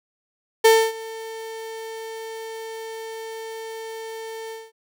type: tone with ADSR envelope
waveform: 35% pulse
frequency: 447.4 Hz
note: A4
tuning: 29 cents sharp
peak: -8 dBFS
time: 0.64-4.72 s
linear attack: 12 ms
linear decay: 270 ms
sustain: -22 dB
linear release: 210 ms
effects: none